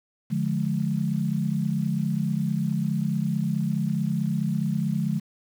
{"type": "chord", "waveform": "sine", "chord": "D diminished", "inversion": "none", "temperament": "just", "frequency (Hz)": [146.83, 176.2, 211.4], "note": ["D3", "F3", "Ab3"], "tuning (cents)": [0, 16, 31], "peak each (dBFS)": -27, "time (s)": [0.3, 5.2], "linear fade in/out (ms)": 20, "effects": ["8-bit"]}